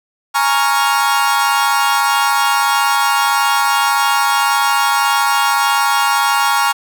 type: chord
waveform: 40% pulse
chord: Bb minor seventh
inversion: third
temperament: equal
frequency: 830.6 / 932.3 / 1108.7 / 1396.9 Hz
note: Ab5 / Bb5 / Db6 / F6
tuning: 0 / 0 / 0 / 0 cents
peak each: -17 dBFS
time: 0.34-6.73 s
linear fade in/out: 20 ms
effects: none